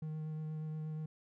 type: tone with vibrato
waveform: triangle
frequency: 155.56 Hz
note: D#3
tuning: in tune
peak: -36 dBFS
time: 0.02-1.06 s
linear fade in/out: 5 ms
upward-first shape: sine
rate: 8.4 Hz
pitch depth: 12 cents each way
effects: none